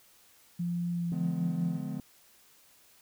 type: tone with pitch glide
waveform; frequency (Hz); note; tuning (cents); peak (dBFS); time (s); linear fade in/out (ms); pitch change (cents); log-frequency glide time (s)
sine; 173.6 to 171.01; F3 to F3; -10 to -36; -29; 0.59-1.78; 10; -26; 0.92-1.09
type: chord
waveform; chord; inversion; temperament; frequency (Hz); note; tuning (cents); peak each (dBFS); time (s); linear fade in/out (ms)
triangle; D diminished seventh; none; just; 146.83 / 176.2 / 211.4 / 253.7; D3 / F3 / Ab3 / Cb4; 0 / +16 / +31 / +47; -37; 1.12-2; 2
effects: white hiss -61 dBFS RMS until 3.01 s